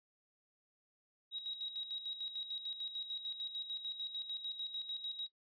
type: tone with tremolo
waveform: sine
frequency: 3818 Hz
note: A#7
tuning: 41 cents sharp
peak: -38 dBFS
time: 1.31-5.29 s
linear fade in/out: 50 ms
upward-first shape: square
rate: 6.7 Hz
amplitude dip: 60%
effects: noise-tail reverb RT60 0.1 s tail -23 dB re dry + resampled to 11025 Hz

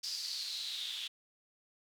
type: noise with band-pass filter sweep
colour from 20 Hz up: white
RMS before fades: -40 dBFS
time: 0.03-1.08 s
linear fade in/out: 10 ms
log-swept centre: 5000 to 3300 Hz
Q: 6.9
effects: none

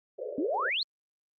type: band-pass noise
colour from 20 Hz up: white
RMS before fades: -38 dBFS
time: 0.18-0.7 s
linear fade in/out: 10 ms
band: 390 to 610 Hz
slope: 96 dB/octave
type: exponential sweep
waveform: sine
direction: up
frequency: 261.6 to 4449 Hz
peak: -27 dBFS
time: 0.38-0.83 s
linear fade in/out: 2 ms
effects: Opus 48 kbps

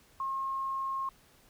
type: tone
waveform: sine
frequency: 1075 Hz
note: C6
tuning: 47 cents sharp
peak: -31 dBFS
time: 0.2-1.09 s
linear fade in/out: 2 ms
effects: pink hiss -62 dBFS RMS until 1.49 s

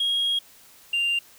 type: tone pair in turn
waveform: sine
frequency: 3278 / 2788 Hz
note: G#7 / F7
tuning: -23 / -4 cents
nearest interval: minor third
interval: 281 cents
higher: first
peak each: -19 dBFS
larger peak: neither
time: 0-0.39 / 0.93-1.19 s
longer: first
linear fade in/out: 5 ms
effects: tanh soft clip ceiling -19 dBFS + white hiss -52 dBFS RMS until 1.38 s

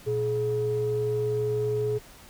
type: tone pair together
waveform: sine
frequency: 118.8 / 423.4 Hz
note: A#2 / G#4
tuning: +33 / +33 cents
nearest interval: octave + minor seventh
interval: 2200 cents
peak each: -29 / -24 dBFS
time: 0.06-1.99 s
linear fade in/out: 20 ms
effects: tanh soft clip ceiling -18 dBFS + pink hiss -50 dBFS RMS until 2.29 s

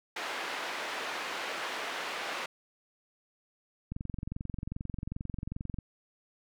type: band-pass noise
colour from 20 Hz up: white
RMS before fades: -37 dBFS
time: 0.16-2.46 s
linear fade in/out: 5 ms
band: 410 to 2300 Hz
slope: 12 dB/octave
type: click train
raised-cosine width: 5 ms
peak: -24 dBFS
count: 43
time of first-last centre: 3.92-5.787 s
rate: 22.5 Hz
effects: none

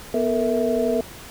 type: tone cluster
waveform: sine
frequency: 245.6 / 441.8 / 473.4 / 655 Hz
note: B3 / A4 / A#4 / E5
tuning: -9 / +7 / +27 / -11 cents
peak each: -24 dBFS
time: 0.14-1.01 s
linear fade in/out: 2 ms
effects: pink hiss -40 dBFS RMS until 1.3 s

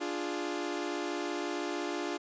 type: chord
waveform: sawtooth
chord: D diminished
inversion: none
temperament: equal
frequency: 293.7 / 349.2 / 415.3 Hz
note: D4 / F4 / Ab4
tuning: 0 / 0 / 0 cents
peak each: -33 / -32 / -36 dBFS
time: 0-2.18 s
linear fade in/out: 20 ms
effects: resampled to 16000 Hz

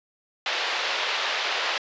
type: band-pass noise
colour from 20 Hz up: white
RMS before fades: -27 dBFS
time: 0.46-1.78 s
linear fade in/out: 2 ms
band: 470 to 4000 Hz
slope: 24 dB/octave
effects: resampled to 16000 Hz

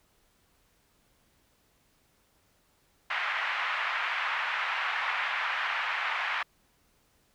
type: band-pass noise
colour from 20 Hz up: white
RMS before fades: -31 dBFS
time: 3.1-6.43 s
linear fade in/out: 5 ms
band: 860 to 2400 Hz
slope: 24 dB/octave
effects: pink hiss -68 dBFS RMS until 7.34 s

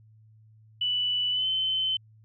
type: tone with pitch glide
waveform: sine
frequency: 2970 to 3064 Hz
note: F#7 to G7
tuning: +6 to -40 cents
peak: -24 dBFS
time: 0.81-1.97 s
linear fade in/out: 5 ms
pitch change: +54 cents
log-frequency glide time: 1.31-1.47 s
effects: added 109 Hz sine -53 dBFS peak until 2.24 s

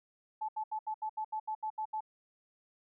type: tone bursts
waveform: sine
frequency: 866 Hz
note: A5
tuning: 28 cents flat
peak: -33 dBFS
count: 11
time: 0.41-2.007 s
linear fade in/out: 10 ms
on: 77 ms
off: 75 ms
effects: none

